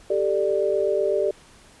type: chord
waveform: sine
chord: G suspended second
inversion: none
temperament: equal with one note detuned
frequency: 392 / 440 / 592.4 Hz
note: G4 / A4 / D5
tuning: 0 / 0 / +15 cents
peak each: -23 / -25 / -23 dBFS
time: 0.1-1.31 s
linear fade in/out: 5 ms
effects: pink hiss -51 dBFS RMS until 1.8 s + resampled to 24000 Hz